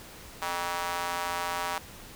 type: tone with high-pass filter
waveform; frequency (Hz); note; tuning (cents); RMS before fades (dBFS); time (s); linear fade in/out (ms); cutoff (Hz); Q
square; 87.31; F2; 0; -32; 0.42-1.78; 0; 910; 1.9
effects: pink hiss -47 dBFS RMS until 2.15 s